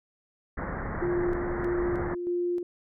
pink low-pass noise, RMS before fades -33 dBFS, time 0.57-2.15 s, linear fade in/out 10 ms, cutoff 2000 Hz, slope 96 dB/octave
sine tone with tremolo, 351.6 Hz, F4, 12 cents sharp, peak -25 dBFS, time 1.02-2.63 s, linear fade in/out 2 ms, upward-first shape square, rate 1.6 Hz, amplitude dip 45%
effects none

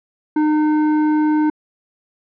sine tone with hard clipping, 305.1 Hz, D#4, 34 cents flat, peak -15 dBFS, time 0.36-1.5 s, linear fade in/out 5 ms, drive 10 dB, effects low-pass 2000 Hz 12 dB/octave

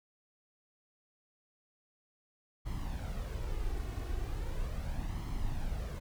brown noise with flanger, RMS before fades -36 dBFS, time 2.65-6 s, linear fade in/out 20 ms, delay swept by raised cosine 0.95 to 2.75 ms, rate 0.38 Hz, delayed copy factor +0.55, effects none

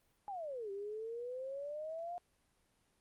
sine exponential two-way sweep, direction down then up, 838 to 390 to 714 Hz, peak -40 dBFS, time 0.28-2.18 s, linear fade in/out 0 ms, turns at 0.71 s, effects pink hiss -75 dBFS RMS until 3 s + Opus 32 kbps

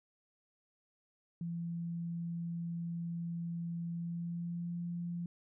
sine tone with pitch glide, 169.5 to 172.56 Hz, E3 to F3, +49 to -20 cents, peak -36 dBFS, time 1.41-5.26 s, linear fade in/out 2 ms, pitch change +31 cents, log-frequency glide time 3.92-4.77 s, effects none

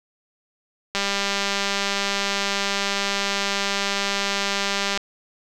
click train, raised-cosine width 0.2 ms, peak -6 dBFS, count 802, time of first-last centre 0.95-4.975 s, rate 199 Hz, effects none

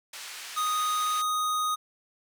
pink band-pass noise, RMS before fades -41 dBFS, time 0.13-1.22 s, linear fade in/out 5 ms, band 1600 to 9700 Hz, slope 12 dB/octave
square tone, 1244.5 Hz, D#6, in tune, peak -26 dBFS, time 0.56-1.76 s, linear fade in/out 20 ms
effects none

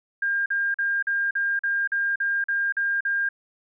sine tone bursts, 1606 Hz, G6, 41 cents sharp, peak -21 dBFS, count 11, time 0.22-3.29 s, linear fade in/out 5 ms, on 240 ms, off 43 ms, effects none

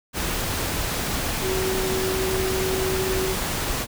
sine tone in noise, 377.3 Hz, F#4, 34 cents sharp, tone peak -24 dBFS, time 1.41-3.36 s, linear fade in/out 50 ms, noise pink, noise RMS -26 dBFS, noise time 0.13-3.87 s, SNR -1 dB, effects none

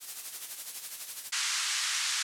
blue noise with tremolo, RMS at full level -35 dBFS, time 0-1.32 s, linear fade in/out 50 ms, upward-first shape sine, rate 12 Hz, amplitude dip 55%
white band-pass noise, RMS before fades -31 dBFS, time 1.32-2.23 s, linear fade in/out 10 ms, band 1200 to 7800 Hz, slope 24 dB/octave
effects low-pass 12000 Hz 12 dB/octave

